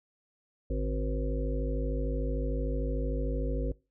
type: harmonic tone with a mistuned harmonic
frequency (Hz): 53.3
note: G#1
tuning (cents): +46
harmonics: 1 / 3 / 5 / 7 / 9 / 10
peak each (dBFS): -29 / -39 / -38 / -41 / -39 / -41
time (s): 0.7-3.72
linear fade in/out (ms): 5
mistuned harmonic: 3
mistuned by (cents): -120
effects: noise-tail reverb RT60 0.3 s tail -23 dB re dry